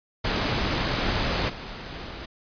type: noise with level steps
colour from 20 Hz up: pink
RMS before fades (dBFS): -25 / -37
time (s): 0.24-2.26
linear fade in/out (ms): 10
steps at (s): 1.48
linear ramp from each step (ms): 20
effects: resampled to 11025 Hz